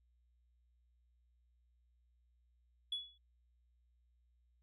sine tone with exponential decay, 3393 Hz, G#7, 36 cents sharp, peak -32 dBFS, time 2.92-3.18 s, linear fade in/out 5 ms, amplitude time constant 56 ms, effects tanh soft clip ceiling -33 dBFS + added 60 Hz sine -70 dBFS peak until 4.62 s

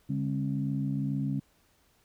sine tone cluster, 141.7 / 203.9 / 270.9 Hz, C#3 / G#3 / C#4, +38 / -32 / -40 cents, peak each -30 / -33 / -33 dBFS, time 0.09-1.4 s, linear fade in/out 10 ms, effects tanh soft clip ceiling -18 dBFS + pink hiss -67 dBFS RMS until 2.04 s

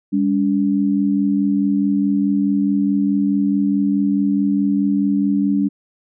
sine tone pair together, 200.8 / 285.5 Hz, G3 / D4, +42 / -49 cents, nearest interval tritone, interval 609 cents, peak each -17 dBFS, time 0.12-5.69 s, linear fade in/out 20 ms, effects none

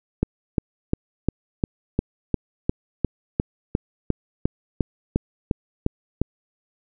click train, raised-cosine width 3 ms, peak -6 dBFS, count 18, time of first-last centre 0.23-6.216 s, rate 2.84 Hz, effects none

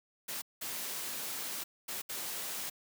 white noise bursts at uneven times, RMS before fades -39 dBFS, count 4, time 0.28-0.42 / 0.61-1.64 / 1.88-2.02 / 2.09-2.7 s, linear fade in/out 10 ms, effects high-pass 150 Hz 12 dB/octave

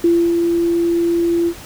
sine tone with ADSR envelope, 340.4 Hz, F4, 44 cents flat, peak -9 dBFS, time 0.04-1.54 s, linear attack 4 ms, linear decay 270 ms, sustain -4 dB, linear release 64 ms, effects pink hiss -36 dBFS RMS until 1.65 s

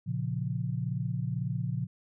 sine chord, Bb minor, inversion none, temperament equal, 116.54 / 138.59 / 174.61 Hz, Bb2 / Db3 / F3, 0 / 0 / 0 cents, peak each -33 / -33 / -35 dBFS, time 0.06-1.87 s, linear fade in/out 20 ms, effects none

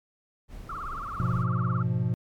brown noise, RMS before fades -40 dBFS, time 0.48-1.46 s, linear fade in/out 50 ms
sine tone with vibrato, 1237 Hz, D#6, 10 cents flat, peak -33 dBFS, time 0.69-1.83 s, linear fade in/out 5 ms, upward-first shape triangle, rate 18 Hz, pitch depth 240 cents each way
triangle chord, F diminished, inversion first, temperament equal, 103.83 / 123.47 / 174.61 Hz, Ab2 / Cb3 / F3, 0 / 0 / 0 cents, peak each -28 / -24 / -28 dBFS, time 1.2-2.14 s, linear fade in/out 0 ms
effects MP3 96 kbps

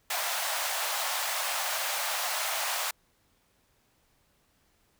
pink high-pass noise, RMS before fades -31 dBFS, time 0.1-2.91 s, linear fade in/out 5 ms, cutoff 610 Hz, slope 48 dB/octave, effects pink hiss -69 dBFS RMS until 4.99 s

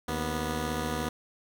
10% pulse tone pair together, 76.94 / 244.8 Hz, D#2 / B3, -19 / -15 cents, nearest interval octave + minor sixth, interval 2004 cents, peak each -24 dBFS, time 0.08-1.09 s, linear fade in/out 5 ms, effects none

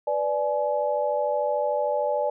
sine chord, G# diminished, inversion first, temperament equal with one note detuned, 493.9 / 587.3 / 846.1 Hz, B4 / D5 / G#5, 0 / 0 / +32 cents, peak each -29 / -24 / -28 dBFS, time 0.07-2.3 s, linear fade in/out 5 ms, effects none

